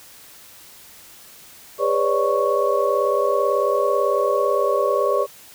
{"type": "tone cluster", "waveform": "sine", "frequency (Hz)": [406, 495.6, 556, 594, 1109], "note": ["G#4", "B4", "C#5", "D5", "C#6"], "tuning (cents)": [-39, 6, 5, 20, 0], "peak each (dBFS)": -23, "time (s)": [1.78, 5.27], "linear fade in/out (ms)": 50, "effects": ["white hiss -45 dBFS RMS until 5.54 s"]}